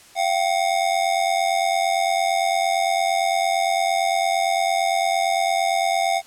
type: ring-modulated tone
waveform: square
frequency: 728 Hz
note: F#5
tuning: 28 cents flat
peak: -16 dBFS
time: 0.15-6.22 s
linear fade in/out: 50 ms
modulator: 44.4 Hz
effects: white hiss -48 dBFS RMS until 6.26 s + low-pass 10000 Hz 12 dB/octave